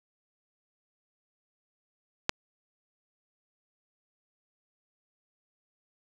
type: click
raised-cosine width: 0.2 ms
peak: -6 dBFS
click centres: 2.294 s
effects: none